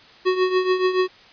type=tone with tremolo; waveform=square; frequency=370 Hz; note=F#4; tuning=in tune; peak=-15 dBFS; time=0.25-1.08 s; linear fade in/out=20 ms; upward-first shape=triangle; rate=7 Hz; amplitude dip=75%; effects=white hiss -48 dBFS RMS until 1.32 s + resampled to 11025 Hz